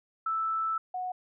sine tone pair in turn, 1318.5 / 734.2 Hz, E6 / F#5, 0 / -14 cents, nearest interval minor seventh, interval 1014 cents, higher first, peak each -27 / -31 dBFS, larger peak first, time 0.26-0.78 / 0.94-1.12 s, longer first, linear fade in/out 5 ms, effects none

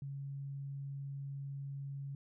sine tone, 138.9 Hz, C#3, 4 cents sharp, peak -40 dBFS, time 0.02-2.15 s, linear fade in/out 2 ms, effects none

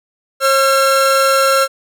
45% pulse tone pair together, 540 / 1360.7 Hz, C#5 / F6, -45 / -45 cents, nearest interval octave + major third, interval 1600 cents, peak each -13 dBFS, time 0.4-1.68 s, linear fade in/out 50 ms, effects none

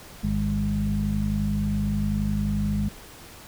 harmonic tone with a mistuned harmonic, 51.3 Hz, G#1, 21 cents flat, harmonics 1 / 2 / 3 / 4, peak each -28 / -30 / -30 / -25 dBFS, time 0.23-2.89 s, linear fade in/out 10 ms, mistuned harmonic 2, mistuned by -17 cents, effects pink hiss -45 dBFS RMS until 3.47 s

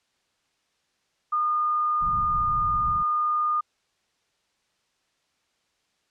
sine tone, 1219 Hz, D#6, 36 cents flat, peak -21 dBFS, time 1.32-3.61 s, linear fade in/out 10 ms
pink low-pass noise, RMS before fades -34 dBFS, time 2.01-3.03 s, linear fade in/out 10 ms, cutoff 170 Hz, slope 24 dB/octave
effects white hiss -71 dBFS RMS until 6.1 s + low-pass 6000 Hz 12 dB/octave

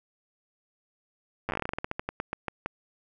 slowing click train, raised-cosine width 0.5 ms, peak -15 dBFS, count 21, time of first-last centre 1.49-2.66 s, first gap 9 ms, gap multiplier 1.17, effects none

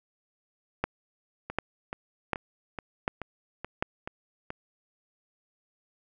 two click trains, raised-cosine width 0.5 ms, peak -20 / -11 dBFS, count 8 / 5, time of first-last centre 1.5-4.504 / 0.84-3.825 s, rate 2.33 / 1.34 Hz, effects none

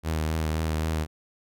sawtooth tone with vibrato, 79 Hz, D#2, 27 cents sharp, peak -21 dBFS, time 0.03-1.07 s, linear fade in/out 50 ms, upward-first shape triangle, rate 3.8 Hz, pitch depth 34 cents each way, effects none

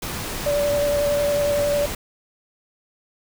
pink noise, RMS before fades -29 dBFS, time 0.02-1.95 s, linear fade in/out 5 ms
sine tone with vibrato, 579 Hz, D5, 25 cents flat, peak -18 dBFS, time 0.46-1.86 s, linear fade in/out 5 ms, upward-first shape square, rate 11 Hz, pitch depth 12 cents each way
effects none

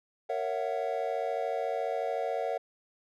triangle chord, F# dominant seventh, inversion first, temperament just, 462.5 / 555 / 666 / 740 Hz, A#4 / C#5 / E5 / F#5, -14 / +2 / +18 / 0 cents, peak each -33 dBFS, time 0.29-2.58 s, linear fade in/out 10 ms, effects none

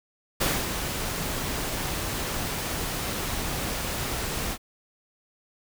pink noise with ADSR envelope, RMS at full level -23 dBFS, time 0.4-4.58 s, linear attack 15 ms, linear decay 240 ms, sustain -7 dB, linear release 59 ms, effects none

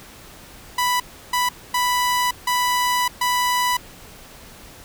sawtooth tone bursts at uneven times, 989 Hz, B5, 2 cents sharp, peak -14 dBFS, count 5, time 0.78-1 / 1.33-1.49 / 1.74-2.31 / 2.47-3.08 / 3.21-3.77 s, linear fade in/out 5 ms, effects pink hiss -43 dBFS RMS until 4.84 s

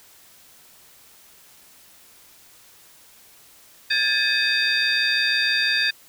sine tone cluster, 1627 / 1753 / 2532 / 3646 / 4692 Hz, G#6 / A6 / D#7 / A#7 / D8, -36 / -7 / +30 / -39 / -2 cents, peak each -24 dBFS, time 3.9-5.91 s, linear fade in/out 10 ms, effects tanh soft clip ceiling -11 dBFS + white hiss -51 dBFS RMS until 6.08 s

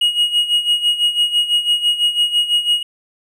triangle tone with tremolo, 2888 Hz, F#7, 43 cents flat, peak -9 dBFS, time 0.01-2.83 s, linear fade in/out 5 ms, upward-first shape sine, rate 6 Hz, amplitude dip 75%, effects none

